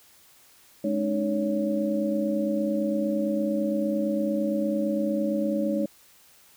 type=tone cluster; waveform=sine; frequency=210.5 / 276.8 / 305.6 / 560 Hz; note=G#3 / C#4 / D#4 / C#5; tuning=+24 / -2 / -31 / +18 cents; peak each=-27 / -35 / -28 / -28 dBFS; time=0.84-5.86 s; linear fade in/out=5 ms; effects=white hiss -56 dBFS RMS until 6.56 s